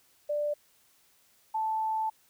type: tone pair in turn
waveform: sine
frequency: 590 / 877.9 Hz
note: D5 / A5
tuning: +8 / -4 cents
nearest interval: perfect fifth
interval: 688 cents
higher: second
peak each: -27 dBFS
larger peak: neither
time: 0.29-0.54 / 1.54-2.1 s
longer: second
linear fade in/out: 10 ms
effects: white hiss -65 dBFS RMS until 2.29 s